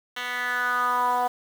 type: tone with band-pass filter sweep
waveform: 10% pulse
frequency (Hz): 246.9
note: B3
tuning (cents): 0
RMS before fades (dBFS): -25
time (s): 0.16-1.28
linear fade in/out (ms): 10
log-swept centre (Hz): 2500 to 790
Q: 4.3
effects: 7-bit